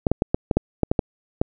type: clicks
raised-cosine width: 2 ms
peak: -4 dBFS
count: 10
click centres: 0.068 / 0.116 / 0.221 / 0.345 / 0.512 / 0.57 / 0.833 / 0.915 / 0.992 / 1.415 s
effects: none